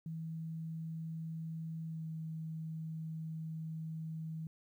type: tone with pitch glide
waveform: sine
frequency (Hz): 161.8 to 159.85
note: E3 to D#3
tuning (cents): -32 to +47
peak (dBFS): -39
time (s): 0.06-4.47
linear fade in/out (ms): 2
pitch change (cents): -21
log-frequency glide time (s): 1.86-2.06
effects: 12-bit